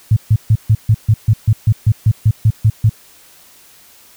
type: tone bursts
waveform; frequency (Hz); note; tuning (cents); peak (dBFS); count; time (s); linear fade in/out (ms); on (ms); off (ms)
sine; 108.9; A2; -17; -6; 15; 0.11-2.895; 5; 55; 140
effects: white hiss -45 dBFS RMS until 4.16 s